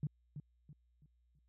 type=tone with echo; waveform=sine; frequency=147 Hz; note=D3; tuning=2 cents sharp; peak=-33 dBFS; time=0.03-0.07 s; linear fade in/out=2 ms; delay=330 ms; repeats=4; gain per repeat=-9 dB; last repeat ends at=1.39 s; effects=added 60 Hz sine -70 dBFS peak until 1.48 s